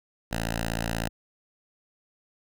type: tone with notch filter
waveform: 5% pulse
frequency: 56.4 Hz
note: A1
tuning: 44 cents sharp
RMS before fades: -30 dBFS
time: 0.31-1.09 s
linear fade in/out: 10 ms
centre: 390 Hz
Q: 1
effects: none